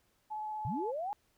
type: tone with vibrato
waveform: sine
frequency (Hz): 856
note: A5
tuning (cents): -48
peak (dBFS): -36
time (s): 0.3-0.92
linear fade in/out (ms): 20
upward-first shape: square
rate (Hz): 16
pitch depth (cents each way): 8
type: linear sweep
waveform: sine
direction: up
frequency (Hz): 96.5 to 854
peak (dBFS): -34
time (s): 0.65-1.13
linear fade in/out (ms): 0
effects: pink hiss -73 dBFS RMS until 1.37 s